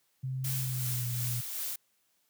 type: tone with pitch glide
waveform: sine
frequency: 130.81 to 121.35 Hz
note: C3 to B2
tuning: 0 to -30 cents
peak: -31 dBFS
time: 0.23-1.41 s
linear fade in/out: 10 ms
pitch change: -130 cents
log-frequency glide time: 0.55-1.05 s
type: noise with tremolo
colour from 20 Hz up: blue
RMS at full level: -35 dBFS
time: 0.44-1.76 s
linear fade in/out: 5 ms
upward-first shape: sine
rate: 2.7 Hz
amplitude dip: 40%
effects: white hiss -73 dBFS RMS until 2.29 s + high-pass 80 Hz 12 dB/octave